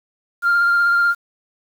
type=tone with vibrato; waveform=sine; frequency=1396.9 Hz; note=F6; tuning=in tune; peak=-11 dBFS; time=0.42-1.15 s; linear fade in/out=50 ms; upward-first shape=sine; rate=16 Hz; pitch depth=14 cents each way; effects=tanh soft clip ceiling -10 dBFS + 7-bit